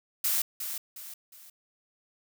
blue noise with echo, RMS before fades -27 dBFS, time 0.24-0.42 s, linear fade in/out 5 ms, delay 360 ms, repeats 3, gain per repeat -8 dB, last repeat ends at 1.5 s, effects none

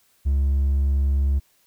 sine tone with hard clipping, 69.3 Hz, C#2, in tune, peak -18 dBFS, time 0.25-1.4 s, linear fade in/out 20 ms, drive 2 dB, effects white hiss -62 dBFS RMS until 1.66 s

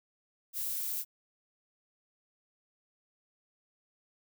violet noise, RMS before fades -35 dBFS, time 0.53-1.05 s, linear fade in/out 50 ms, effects none

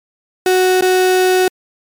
35% pulse tone with dropouts, 370 Hz, F#4, in tune, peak -8 dBFS, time 0.46-1.48 s, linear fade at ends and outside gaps 2 ms, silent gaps 0.81-0.822 s, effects MP3 96 kbps

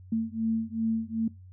sine beating tone pair, 223.2 / 225.8 Hz, A3 / A3, +25 / +45 cents, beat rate 2.6 Hz, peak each -29 dBFS, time 0.12-1.28 s, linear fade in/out 5 ms, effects noise-tail reverb RT60 0.2 s tail -21 dB re dry + added 92 Hz sine -46 dBFS peak until 1.52 s

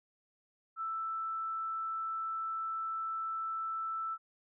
sine tone, 1323 Hz, E6, 6 cents sharp, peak -34 dBFS, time 0.76-4.18 s, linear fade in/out 50 ms, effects none

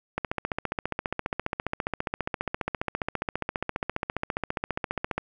click train, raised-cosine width 0.5 ms, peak -12 dBFS, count 75, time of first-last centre 0.18-5.18 s, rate 14.8 Hz, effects none

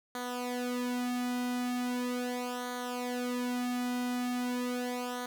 sawtooth tone with flanger, 246.9 Hz, B3, in tune, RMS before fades -34 dBFS, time 0.15-5.26 s, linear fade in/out 2 ms, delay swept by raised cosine 0.38 to 2.28 ms, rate 0.39 Hz, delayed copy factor -0.8, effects 11-bit

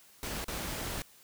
pink noise with dropouts, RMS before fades -37 dBFS, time 0.23-1.02 s, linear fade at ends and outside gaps 0 ms, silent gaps 0.443-0.482 s, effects white hiss -59 dBFS RMS until 1.23 s

